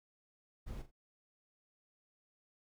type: noise with echo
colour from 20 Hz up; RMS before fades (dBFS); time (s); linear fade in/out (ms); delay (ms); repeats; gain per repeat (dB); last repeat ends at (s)
brown; -43; 0.66-0.83; 20; 42; 2; -11; 0.914
effects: none